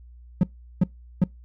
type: tone bursts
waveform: triangle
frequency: 180.8 Hz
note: F#3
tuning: 40 cents flat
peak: -12 dBFS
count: 3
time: 0.41-1.239 s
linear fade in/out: 2 ms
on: 23 ms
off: 380 ms
effects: noise-tail reverb RT60 0.2 s tail -24 dB re dry + added 60 Hz sine -44 dBFS peak until 1.44 s